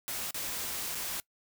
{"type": "noise with dropouts", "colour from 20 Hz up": "white", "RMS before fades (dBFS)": -36, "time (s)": [0.08, 1.2], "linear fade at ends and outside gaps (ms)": 0, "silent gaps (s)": [[0.308, 0.344], [0.949, 0.953]], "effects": ["noise-tail reverb RT60 0.1 s tail -22 dB re dry"]}